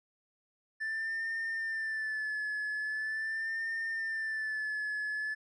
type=tone with vibrato; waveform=triangle; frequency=1760 Hz; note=A6; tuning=in tune; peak=-30 dBFS; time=0.8-5.35 s; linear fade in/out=20 ms; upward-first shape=sine; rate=0.42 Hz; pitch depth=50 cents each way; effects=tanh soft clip ceiling -27 dBFS + resampled to 22050 Hz